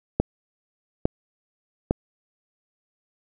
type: click train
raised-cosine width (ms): 2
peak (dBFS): -5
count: 3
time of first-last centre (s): 0.2-1.909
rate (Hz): 1.17
effects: none